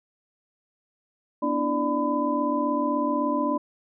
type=tone cluster; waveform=sine; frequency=244.8 / 292 / 328.2 / 591 / 1005 Hz; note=B3 / D4 / E4 / D5 / B5; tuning=-15 / -10 / -8 / +11 / +30 cents; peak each=-30 / -26 / -34 / -29 / -27 dBFS; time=1.42-3.58 s; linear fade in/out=10 ms; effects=none